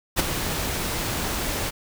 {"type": "noise with ADSR envelope", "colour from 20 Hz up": "pink", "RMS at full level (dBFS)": -18, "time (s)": [0.16, 1.71], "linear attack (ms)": 36, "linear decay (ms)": 13, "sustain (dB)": -9, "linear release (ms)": 22, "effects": []}